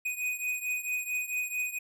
square beating tone pair, 2489 / 2493.5 Hz, D#7 / D#7, 0 / +3 cents, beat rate 4.5 Hz, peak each -33 / -36 dBFS, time 0.05-1.79 s, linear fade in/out 10 ms, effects none

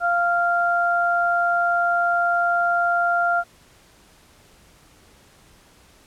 sine tone pair together, 695 / 1390 Hz, F5 / F6, -9 / -9 cents, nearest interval octave, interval 1200 cents, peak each -20 dBFS, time 0-3.44 s, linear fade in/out 50 ms, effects pink hiss -53 dBFS RMS until 6.06 s + low-pass 12000 Hz 12 dB/octave

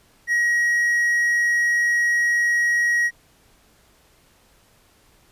triangle tone, 1899 Hz, A#6, 32 cents sharp, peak -15 dBFS, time 0.27-3.11 s, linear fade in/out 50 ms, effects pink hiss -57 dBFS RMS until 5.31 s + resampled to 32000 Hz

